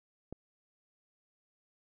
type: click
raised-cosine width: 2 ms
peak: -28 dBFS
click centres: 0.326 s
effects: none